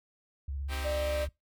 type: tone with vibrato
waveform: sine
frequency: 69.3 Hz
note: C#2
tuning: in tune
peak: -33 dBFS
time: 0.48-1.29 s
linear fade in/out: 5 ms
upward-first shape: sine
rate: 17 Hz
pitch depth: 100 cents each way
type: chord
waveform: 5% pulse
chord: C minor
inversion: none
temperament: equal with one note detuned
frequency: 261.6 / 317.7 / 392 Hz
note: C4 / Eb4 / G4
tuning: 0 / +36 / 0 cents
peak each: -31 dBFS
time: 0.68-1.28 s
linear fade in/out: 50 ms
type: tone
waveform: sine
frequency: 597 Hz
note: D5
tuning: 28 cents sharp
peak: -30 dBFS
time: 0.84-1.26 s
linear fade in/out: 20 ms
effects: noise-tail reverb RT60 0.2 s tail -23 dB re dry